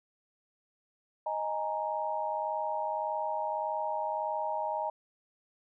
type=chord; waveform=sine; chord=D# suspended fourth; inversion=none; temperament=equal; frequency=622.3 / 830.6 / 932.3 Hz; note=D#5 / G#5 / A#5; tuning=0 / 0 / 0 cents; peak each=-35 / -35 / -34 dBFS; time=1.26-4.9 s; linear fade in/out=5 ms; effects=none